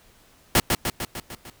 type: noise with echo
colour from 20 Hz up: pink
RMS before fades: -17 dBFS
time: 0.55-0.6 s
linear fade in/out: 2 ms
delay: 150 ms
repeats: 6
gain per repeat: -4 dB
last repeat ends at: 1.5 s
effects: pink hiss -56 dBFS RMS until 1.6 s